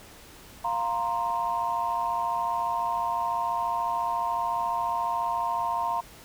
sine chord, F suspended fourth, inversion none, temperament equal, 698.5 / 932.3 / 1046.5 Hz, F5 / Bb5 / C6, 0 / 0 / 0 cents, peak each -31 / -27 / -30 dBFS, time 0.64-6.01 s, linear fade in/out 10 ms, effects tanh soft clip ceiling -16 dBFS + pink hiss -49 dBFS RMS until 6.24 s

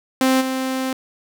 sawtooth tone with level steps, 261.6 Hz, C4, in tune, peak -10 / -17 dBFS, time 0.21-0.93 s, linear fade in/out 2 ms, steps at 0.4 s, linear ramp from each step 20 ms, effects none

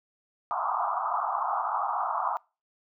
white band-pass noise, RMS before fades -29 dBFS, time 0.51-2.37 s, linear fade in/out 0 ms, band 680 to 1300 Hz, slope 96 dB/octave, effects noise-tail reverb RT60 0.3 s tail -24 dB re dry

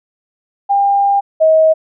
sine tone pair in turn, 800 / 635 Hz, G5 / D#5, +35 / +35 cents, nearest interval major third, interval 400 cents, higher first, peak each -9 / -6 dBFS, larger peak second, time 0.69-1.21 / 1.4-1.74 s, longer first, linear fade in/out 20 ms, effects none

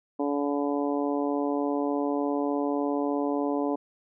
harmonic tone, 143.4 Hz, D3, 41 cents flat, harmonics 2 / 3 / 4 / 5 / 6 / 7, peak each -27 / -31 / -33 / -35 / -37 / -38 dBFS, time 0.19-3.76 s, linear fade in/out 10 ms, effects none

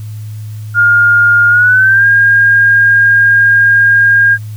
sine tone with pitch glide, 1416 to 1617.2 Hz, F6 to G#6, +23 to -46 cents, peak -4 dBFS, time 0.74-4.38 s, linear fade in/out 50 ms, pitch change +231 cents, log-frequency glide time 1.49-2.06 s, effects added 107 Hz sine -21 dBFS peak until 4.56 s + white hiss -43 dBFS RMS until 4.56 s

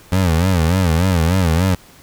25% pulse tone with vibrato, 87.31 Hz, F2, in tune, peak -9 dBFS, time 0.12-1.75 s, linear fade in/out 5 ms, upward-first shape sine, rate 3.4 Hz, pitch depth 160 cents each way, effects pink hiss -45 dBFS RMS until 2.02 s

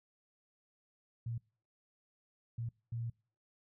sine tone bursts at uneven times, 116.54 Hz, A#2, in tune, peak -36 dBFS, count 3, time 1.26-1.38 / 2.58-2.69 / 2.92-3.1 s, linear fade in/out 5 ms, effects noise-tail reverb RT60 0.4 s tail -25 dB re dry

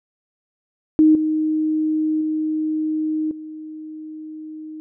sine tone with level steps, 311.1 Hz, D#4, in tune, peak -9 / -17 / -19 / -31 dBFS, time 0.99-4.8 s, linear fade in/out 0 ms, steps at 1.15 / 2.21 / 3.31 s, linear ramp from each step 2 ms, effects none

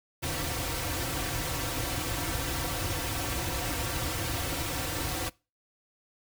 pink noise with comb filter, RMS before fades -32 dBFS, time 0.22-5.3 s, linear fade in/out 20 ms, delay 4.8 ms, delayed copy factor -0.95, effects noise-tail reverb RT60 0.3 s tail -24 dB re dry

